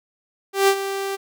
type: tone with ADSR envelope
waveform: sawtooth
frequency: 392 Hz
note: G4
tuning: in tune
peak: -8 dBFS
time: 0.53-1.17 s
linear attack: 150 ms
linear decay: 69 ms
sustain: -12 dB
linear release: 24 ms
effects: none